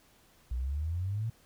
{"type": "exponential sweep", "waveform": "sine", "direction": "up", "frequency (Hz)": [58.5, 116.8], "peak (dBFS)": -30, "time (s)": [0.51, 1.3], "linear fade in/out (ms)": 5, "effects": ["pink hiss -63 dBFS RMS until 1.45 s"]}